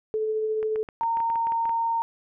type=tone with tremolo; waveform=sine; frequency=434.7 Hz; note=A4; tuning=21 cents flat; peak=-22 dBFS; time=0.14-0.83 s; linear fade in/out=0 ms; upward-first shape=triangle; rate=14 Hz; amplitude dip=30%
type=clicks; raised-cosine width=0.5 ms; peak=-25 dBFS; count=12; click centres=0.629 / 0.759 / 0.888 / 1.034 / 1.171 / 1.203 / 1.301 / 1.357 / 1.47 / 1.521 / 1.655 / 1.694 s
type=tone; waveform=sine; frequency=919 Hz; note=A#5; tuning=25 cents flat; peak=-22 dBFS; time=1.01-2.02 s; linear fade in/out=0 ms
effects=none

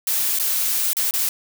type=noise with dropouts; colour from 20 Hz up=blue; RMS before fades=-21 dBFS; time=0.07-1.29 s; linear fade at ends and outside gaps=1 ms; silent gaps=0.388-0.397 / 0.932-0.968 / 1.109-1.138 s; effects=none

